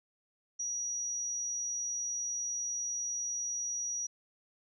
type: tone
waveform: sine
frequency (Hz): 5790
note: F#8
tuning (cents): -38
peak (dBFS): -33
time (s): 0.59-4.07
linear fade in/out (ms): 10
effects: none

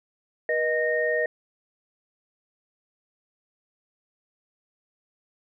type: tone cluster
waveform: sine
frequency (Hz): 480.9 / 621 / 1849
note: B4 / D#5 / A#6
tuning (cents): -46 / -3 / -15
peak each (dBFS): -26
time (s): 0.49-1.26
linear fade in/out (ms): 2
effects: none

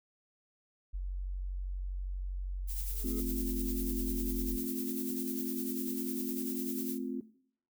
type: tone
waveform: sine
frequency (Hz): 46.25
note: F#1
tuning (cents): 0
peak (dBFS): -33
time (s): 0.93-4.58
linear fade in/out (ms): 20
type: noise with tremolo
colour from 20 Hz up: violet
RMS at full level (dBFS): -39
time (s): 2.67-6.99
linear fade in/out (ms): 50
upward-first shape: sine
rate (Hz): 10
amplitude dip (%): 50
type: tone with exponential growth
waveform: triangle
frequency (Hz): 421.7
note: G#4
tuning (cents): +26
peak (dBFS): -38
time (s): 2.74-3.2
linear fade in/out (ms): 1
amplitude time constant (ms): 100
type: chord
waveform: sine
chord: F major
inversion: first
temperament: just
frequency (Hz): 218.3 / 261.9 / 349.2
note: A3 / C4 / F4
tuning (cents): -13 / +2 / 0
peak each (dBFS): -40 / -36 / -41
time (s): 3.04-7.21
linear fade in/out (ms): 5
effects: noise-tail reverb RT60 0.6 s tail -17 dB re dry

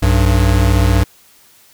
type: tone pair together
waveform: square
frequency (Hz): 61.3 / 97.24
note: B1 / G2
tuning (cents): -12 / -13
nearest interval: minor sixth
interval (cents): 799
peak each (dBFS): -13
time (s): 0.02-1.04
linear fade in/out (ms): 10
effects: white hiss -48 dBFS RMS until 1.73 s

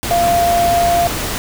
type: tone in noise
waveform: sine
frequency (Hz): 692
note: F5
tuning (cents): -16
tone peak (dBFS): -11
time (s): 0.11-1.07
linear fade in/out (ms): 0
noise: pink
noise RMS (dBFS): -21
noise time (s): 0.03-1.38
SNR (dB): +7
effects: none

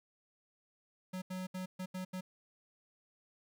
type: tone bursts at uneven times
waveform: square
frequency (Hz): 185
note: F#3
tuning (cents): 0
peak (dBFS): -39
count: 6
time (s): 1.13-1.22 / 1.3-1.47 / 1.54-1.66 / 1.79-1.86 / 1.94-2.05 / 2.13-2.21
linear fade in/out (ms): 10
effects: 13-bit

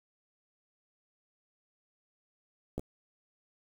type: clicks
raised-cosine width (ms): 2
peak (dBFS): -21 / -26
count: 2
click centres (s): 2.78 / 2.795
effects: 8-bit

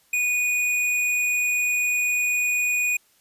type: tone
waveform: square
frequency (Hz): 2468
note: D#7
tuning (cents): -15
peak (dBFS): -21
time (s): 0.13-2.97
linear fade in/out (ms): 5
effects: white hiss -61 dBFS RMS until 3.2 s + resampled to 32000 Hz

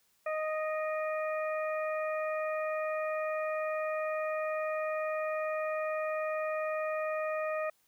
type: harmonic tone with a mistuned harmonic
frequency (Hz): 622.3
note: D#5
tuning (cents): 0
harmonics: 1 / 2 / 3 / 4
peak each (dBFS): -32 / -38 / -42 / -44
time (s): 0.26-7.7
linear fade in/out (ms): 5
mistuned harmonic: 4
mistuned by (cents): -36
effects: white hiss -71 dBFS RMS until 7.87 s

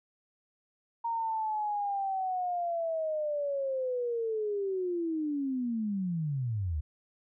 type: linear sweep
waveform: sine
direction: down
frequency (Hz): 932.3 to 69.9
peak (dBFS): -29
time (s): 1.04-6.81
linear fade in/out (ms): 10
effects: none

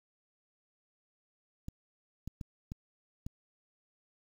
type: clicks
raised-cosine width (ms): 5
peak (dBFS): -27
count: 5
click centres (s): 1.684 / 2.276 / 2.412 / 2.719 / 3.265
effects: 9-bit

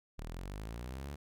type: linear sweep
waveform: sawtooth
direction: up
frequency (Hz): 36.39 to 73.42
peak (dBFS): -37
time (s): 0.18-1.16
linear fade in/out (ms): 10
effects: none

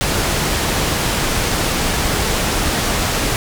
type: low-pass noise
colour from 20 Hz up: pink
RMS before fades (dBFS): -18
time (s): 0.01-3.36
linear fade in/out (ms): 0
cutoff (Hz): 11000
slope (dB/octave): 12
effects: none

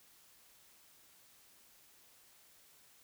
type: silence
effects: white hiss -64 dBFS RMS until 3.03 s

